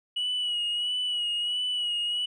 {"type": "tone with vibrato", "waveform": "sine", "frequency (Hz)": 2924, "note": "F#7", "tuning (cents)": -21, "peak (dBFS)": -24, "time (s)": [0.16, 2.26], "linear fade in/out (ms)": 10, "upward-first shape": "sine", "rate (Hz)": 1.5, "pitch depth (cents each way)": 36, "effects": ["tanh soft clip ceiling -24 dBFS"]}